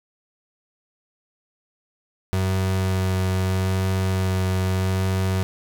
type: tone with vibrato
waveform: 35% pulse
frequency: 94 Hz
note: F#2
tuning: 28 cents sharp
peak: -18 dBFS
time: 2.33-5.43 s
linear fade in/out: 0 ms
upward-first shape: sine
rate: 0.8 Hz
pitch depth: 11 cents each way
effects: none